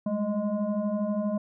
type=tone with frequency modulation; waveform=sine; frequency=212.2 Hz; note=G#3; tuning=38 cents sharp; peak=-25 dBFS; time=0.06-1.38 s; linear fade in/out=5 ms; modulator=412 Hz; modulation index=1.1; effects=none